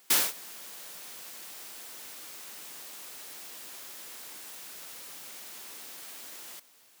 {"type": "noise with ADSR envelope", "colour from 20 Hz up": "white", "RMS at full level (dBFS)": -21, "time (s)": [0.1, 6.6], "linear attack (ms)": 7, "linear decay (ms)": 220, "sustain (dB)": -24, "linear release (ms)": 8, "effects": ["white hiss -60 dBFS RMS until 7 s", "high-pass 200 Hz 12 dB/octave"]}